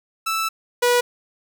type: tone pair in turn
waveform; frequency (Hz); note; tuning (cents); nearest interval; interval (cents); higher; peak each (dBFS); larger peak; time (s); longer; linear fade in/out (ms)
sawtooth; 1318.5 / 486.9; E6 / B4; 0 / -25; octave + perfect fourth; 1725; first; -17 / -11; second; 0.26-0.49 / 0.82-1.01; first; 10
effects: none